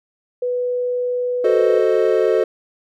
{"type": "tone", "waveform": "sine", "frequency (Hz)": 493.9, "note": "B4", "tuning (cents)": 0, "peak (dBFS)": -18, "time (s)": [0.42, 1.8], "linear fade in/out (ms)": 5}
{"type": "chord", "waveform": "triangle", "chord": "F# diminished seventh", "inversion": "none", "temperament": "equal", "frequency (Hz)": [370, 440, 523.3, 622.3], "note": ["F#4", "A4", "C5", "Eb5"], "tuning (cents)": [0, 0, 0, 0], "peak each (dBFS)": [-17, -15, -18, -20], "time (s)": [1.44, 2.44], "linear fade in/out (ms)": 5}
{"effects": []}